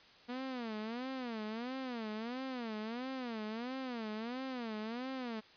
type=tone with vibrato; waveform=sawtooth; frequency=237.7 Hz; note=A#3; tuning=34 cents sharp; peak=-35 dBFS; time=0.28-5.41 s; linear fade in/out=20 ms; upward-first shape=sine; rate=1.5 Hz; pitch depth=190 cents each way; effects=white hiss -60 dBFS RMS until 5.56 s + resampled to 11025 Hz